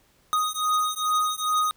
square beating tone pair, 1244.5 / 1246.9 Hz, D#6 / D#6, 0 / +3 cents, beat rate 2.4 Hz, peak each -26 dBFS, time 0.33-1.71 s, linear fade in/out 0 ms, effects pink hiss -62 dBFS RMS until 1.76 s

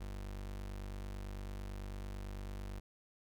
35% pulse tone, 49 Hz, G1, in tune, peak -40 dBFS, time 0-2.8 s, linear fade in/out 10 ms, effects none

